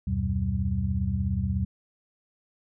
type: tone cluster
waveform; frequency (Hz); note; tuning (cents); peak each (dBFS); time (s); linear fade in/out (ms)
sine; 75.1 / 91.8 / 122.5 / 191.1; D2 / F#2 / B2 / G3; +39 / -13 / -14 / -44; -29 / -29 / -31 / -30; 0.07-1.65; 5
effects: none